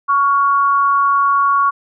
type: tone pair together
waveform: sine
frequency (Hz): 1117.6 / 1408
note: C#6 / F6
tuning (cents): +14 / +14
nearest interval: major third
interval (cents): 400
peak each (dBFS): -11 / -20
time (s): 0.08-1.71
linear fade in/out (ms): 20
effects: none